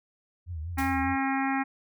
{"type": "tone with vibrato", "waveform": "sine", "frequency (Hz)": 82.3, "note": "E2", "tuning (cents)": -2, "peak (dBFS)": -32, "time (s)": [0.46, 1.17], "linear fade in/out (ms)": 50, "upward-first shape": "triangle", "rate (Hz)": 5.1, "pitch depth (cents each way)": 160}
{"type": "harmonic tone", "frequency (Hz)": 269.7, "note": "C#4", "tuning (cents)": -47, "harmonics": [1, 3, 4, 5, 6, 7, 8, 9], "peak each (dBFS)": [-28, -30, -37, -37, -38, -35, -39, -40], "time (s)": [0.77, 1.64], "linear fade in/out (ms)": 20}
{"type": "noise with exponential decay", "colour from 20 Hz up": "white", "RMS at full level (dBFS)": -38, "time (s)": [0.78, 1.14], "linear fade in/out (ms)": 5, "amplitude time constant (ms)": 77}
{"effects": []}